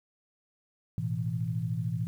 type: chord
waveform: sine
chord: A suspended second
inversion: none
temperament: equal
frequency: 110 / 123.47 / 164.81 Hz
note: A2 / B2 / E3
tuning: 0 / 0 / 0 cents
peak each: -33 dBFS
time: 0.98-2.07 s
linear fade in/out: 0 ms
effects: 10-bit